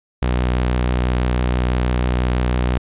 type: tone with vibrato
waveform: sawtooth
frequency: 61.74 Hz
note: B1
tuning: in tune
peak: -12 dBFS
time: 0.22-2.78 s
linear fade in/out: 5 ms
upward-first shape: sine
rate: 6.1 Hz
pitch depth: 16 cents each way
effects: resampled to 8000 Hz